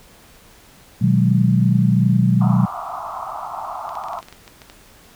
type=chord; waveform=sine; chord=G# minor seventh; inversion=first; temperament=equal; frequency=123.47 / 155.56 / 185 / 207.7 Hz; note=B2 / D#3 / F#3 / G#3; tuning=0 / 0 / 0 / 0 cents; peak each=-16 / -21 / -16 / -21 dBFS; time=1.01-2.66 s; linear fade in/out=10 ms
type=band-pass noise; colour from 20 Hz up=pink; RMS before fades=-29 dBFS; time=2.4-4.21 s; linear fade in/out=20 ms; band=660 to 1300 Hz; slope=96 dB/octave
type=clicks; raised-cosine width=0.2 ms; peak=-22 dBFS; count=12; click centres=3.892 / 3.954 / 4.038 / 4.085 / 4.133 / 4.188 / 4.228 / 4.285 / 4.326 / 4.478 / 4.618 / 4.699 s
effects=pink hiss -48 dBFS RMS until 5.15 s